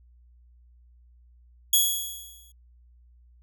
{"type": "tone with exponential decay", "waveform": "5% pulse", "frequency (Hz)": 3347, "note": "G#7", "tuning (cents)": 13, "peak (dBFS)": -8, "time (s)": [1.73, 2.52], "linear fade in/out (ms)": 5, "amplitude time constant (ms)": 170, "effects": ["added 60 Hz sine -53 dBFS peak until 3.42 s"]}